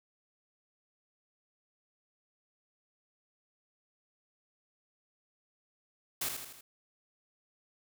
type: noise with echo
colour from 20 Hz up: white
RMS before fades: -34 dBFS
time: 6.21-6.29 s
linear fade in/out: 5 ms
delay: 80 ms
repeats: 4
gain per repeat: -5 dB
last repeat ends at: 6.61 s
effects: none